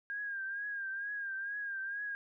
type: tone with vibrato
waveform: sine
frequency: 1614 Hz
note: G#6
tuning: 50 cents flat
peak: -36 dBFS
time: 0.1-2.15 s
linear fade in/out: 0 ms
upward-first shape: triangle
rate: 2.2 Hz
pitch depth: 70 cents each way
effects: none